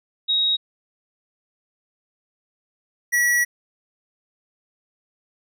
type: tone pair in turn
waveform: sine / square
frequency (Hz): 3788 / 1932.7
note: A#7 / B6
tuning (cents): +27 / -38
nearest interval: octave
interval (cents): 1165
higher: first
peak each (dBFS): -17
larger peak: neither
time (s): 0.28-0.57 / 3.12-3.45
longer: second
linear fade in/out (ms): 20
effects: none

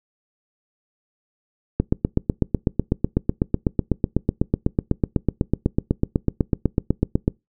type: click train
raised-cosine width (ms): 3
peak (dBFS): -4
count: 45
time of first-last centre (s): 1.8-7.279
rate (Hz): 8.03
effects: noise-tail reverb RT60 0.2 s tail -24 dB re dry

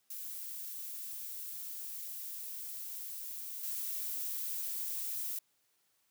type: noise with level steps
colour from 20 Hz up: violet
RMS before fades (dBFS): -43 / -38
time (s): 0.1-5.39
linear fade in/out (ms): 5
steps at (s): 3.63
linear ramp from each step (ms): 5
effects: white hiss -75 dBFS RMS until 6.1 s + high-pass 80 Hz 12 dB/octave

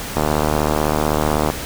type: click train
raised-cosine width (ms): 1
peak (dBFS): -3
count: 102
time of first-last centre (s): 0.17-1.501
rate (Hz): 75.9
effects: pink hiss -28 dBFS RMS until 1.65 s

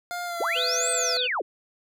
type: tone with pitch glide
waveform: 25% pulse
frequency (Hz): 705 to 675.1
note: F5 to E5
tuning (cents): +16 to +41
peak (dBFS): -26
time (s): 0.11-1.17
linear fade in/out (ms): 0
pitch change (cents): -75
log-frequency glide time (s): 0.25-0.42
type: linear two-way sweep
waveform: sine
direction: up then down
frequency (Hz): 261.6 to 8372 to 261.6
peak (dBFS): -24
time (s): 0.4-1.42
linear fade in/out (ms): 10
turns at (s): 0.91
type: harmonic tone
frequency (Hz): 498.9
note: B4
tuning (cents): +17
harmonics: 1 / 3 / 5 / 7 / 9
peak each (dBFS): -30 / -35 / -37 / -38 / -40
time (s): 0.55-1.28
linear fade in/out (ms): 20
effects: none

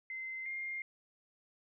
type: tone pair in turn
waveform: sine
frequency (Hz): 2069 / 2117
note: C7 / C7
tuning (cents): -20 / +20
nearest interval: unison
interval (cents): 40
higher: second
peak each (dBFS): -39 / -37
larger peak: second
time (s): 0.1-0.46 / 0.46-0.82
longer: neither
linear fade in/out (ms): 2
effects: none

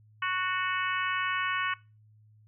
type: harmonic tone with a mistuned harmonic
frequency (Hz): 370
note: F#4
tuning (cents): 0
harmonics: 3 / 4 / 5 / 6 / 7 / 8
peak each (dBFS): -31 / -33 / -35 / -37 / -38 / -39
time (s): 0.22-1.74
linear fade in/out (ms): 5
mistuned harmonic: 5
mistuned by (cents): -18
effects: noise-tail reverb RT60 0.3 s tail -22 dB re dry + added 107 Hz sine -56 dBFS peak until 2.47 s

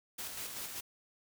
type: noise with tremolo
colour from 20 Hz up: white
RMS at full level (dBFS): -41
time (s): 0.18-0.81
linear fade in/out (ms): 10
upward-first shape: square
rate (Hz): 5.2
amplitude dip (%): 35
effects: none

